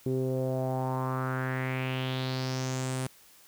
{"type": "tone with low-pass filter sweep", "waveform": "sawtooth", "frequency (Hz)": 130, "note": "C3", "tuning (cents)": -11, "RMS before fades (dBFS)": -31, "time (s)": [0.06, 3.07], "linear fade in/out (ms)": 2, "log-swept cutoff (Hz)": [360, 9800], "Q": 4, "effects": ["white hiss -57 dBFS RMS until 3.47 s"]}